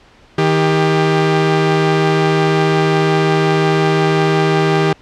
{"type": "tone pair together", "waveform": "sawtooth", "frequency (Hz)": [157.8, 397.3], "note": ["D#3", "G4"], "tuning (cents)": [25, 23], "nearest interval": "octave + major third", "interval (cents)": 1598, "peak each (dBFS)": -10, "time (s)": [0.38, 4.93], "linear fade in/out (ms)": 5, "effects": ["pink hiss -46 dBFS RMS until 5.01 s", "low-pass 4000 Hz 12 dB/octave"]}